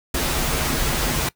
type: noise with comb filter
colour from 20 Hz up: pink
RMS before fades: -22 dBFS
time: 0.14-1.29 s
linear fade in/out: 5 ms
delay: 10 ms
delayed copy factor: -0.6
effects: noise-tail reverb RT60 0.1 s tail -20 dB re dry